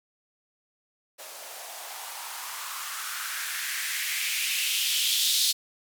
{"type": "noise with band-pass filter sweep", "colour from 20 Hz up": "violet", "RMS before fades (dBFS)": -30, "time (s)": [1.18, 5.53], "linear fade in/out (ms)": 20, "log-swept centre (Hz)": [550, 4000], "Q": 3.1, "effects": []}